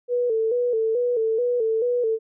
sine tone with vibrato, 466.2 Hz, A#4, in tune, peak -19 dBFS, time 0.08-2.19 s, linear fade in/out 50 ms, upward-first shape square, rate 2.3 Hz, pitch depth 80 cents each way, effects none

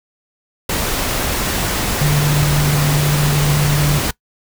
sine tone in noise, 146.83 Hz, D3, in tune, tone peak -13 dBFS, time 2.01-3.99 s, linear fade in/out 5 ms, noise pink, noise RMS -19 dBFS, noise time 0.69-4.11 s, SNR +3 dB, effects noise-tail reverb RT60 0.1 s tail -21 dB re dry

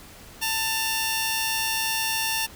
10% pulse tone pair together, 889 / 2800 Hz, A5 / F7, +18 / +4 cents, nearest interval octave + minor sixth, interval 1986 cents, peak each -18 dBFS, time 0.41-2.47 s, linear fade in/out 20 ms, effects pink hiss -46 dBFS RMS until 2.55 s

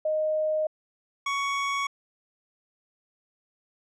sine / 25% pulse tone pair in turn, 620 / 1116.3 Hz, D#5 / C#6, -6 / +12 cents, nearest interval minor seventh, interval 1018 cents, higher second, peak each -23 / -22 dBFS, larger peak second, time 0.05-0.67 / 1.26-1.87 s, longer first, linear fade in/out 5 ms, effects low-pass 6000 Hz 12 dB/octave

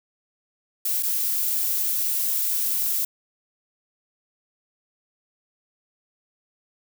violet noise with dropouts, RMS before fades -24 dBFS, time 0.85-3.05 s, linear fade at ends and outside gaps 5 ms, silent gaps 1.026-1.031 s, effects none

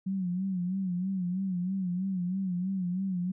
sine tone with vibrato, 185 Hz, F#3, in tune, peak -28 dBFS, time 0.06-3.32 s, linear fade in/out 10 ms, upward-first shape sine, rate 3.1 Hz, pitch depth 88 cents each way, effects none

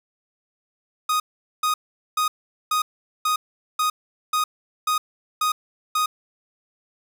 45% pulse tone bursts, 1244 Hz, D#6, 1 cent flat, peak -19 dBFS, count 10, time 1.09-6.06 s, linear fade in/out 5 ms, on 110 ms, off 430 ms, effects none

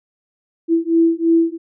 sine beating tone pair, 329.8 / 332.8 Hz, E4 / E4, +1 / +17 cents, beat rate 3 Hz, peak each -15 dBFS, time 0.68-1.58 s, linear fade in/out 50 ms, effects none

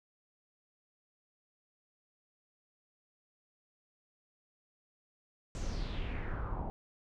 brown noise with low-pass filter sweep, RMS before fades -37 dBFS, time 5.55-6.7 s, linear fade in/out 0 ms, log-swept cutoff 7600 to 770 Hz, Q 3.7, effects none

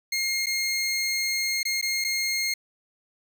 20% pulse tone with dropouts, 2135 Hz, C7, 34 cents sharp, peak -19 dBFS, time 0.12-2.54 s, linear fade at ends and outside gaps 5 ms, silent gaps 0.46-0.467 / 1.631-1.652 / 1.814-1.825 / 2.042-2.046 s, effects none

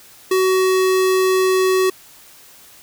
square tone, 375.1 Hz, F#4, 24 cents sharp, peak -14 dBFS, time 0.31-1.9 s, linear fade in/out 5 ms, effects white hiss -45 dBFS RMS until 2.82 s

